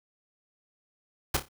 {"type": "noise with echo", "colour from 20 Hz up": "pink", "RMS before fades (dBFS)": -25, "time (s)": [1.34, 1.37], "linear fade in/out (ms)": 5, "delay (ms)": 29, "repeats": 4, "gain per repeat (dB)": -9, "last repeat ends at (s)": 1.486, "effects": []}